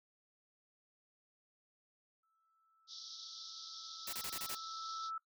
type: tone with exponential growth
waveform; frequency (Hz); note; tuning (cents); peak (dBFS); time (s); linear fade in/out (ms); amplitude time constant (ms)
sine; 1317; E6; -2; -38; 2.23-5.18; 5; 640
type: band-pass noise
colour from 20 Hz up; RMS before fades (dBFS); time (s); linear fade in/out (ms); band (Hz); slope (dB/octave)
white; -50; 2.87-5.11; 50; 3400 to 5800; 96
type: noise bursts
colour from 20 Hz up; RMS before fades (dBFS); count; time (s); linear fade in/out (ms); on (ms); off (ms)
white; -42; 6; 4.07-4.55; 5; 60; 24
effects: noise-tail reverb RT60 0.1 s tail -18 dB re dry